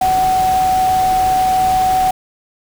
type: tone in noise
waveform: sine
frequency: 749 Hz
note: F#5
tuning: 21 cents sharp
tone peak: -11 dBFS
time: 0.01-2.11 s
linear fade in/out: 5 ms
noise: pink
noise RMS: -26 dBFS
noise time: 0.01-2.11 s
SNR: +12 dB
effects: none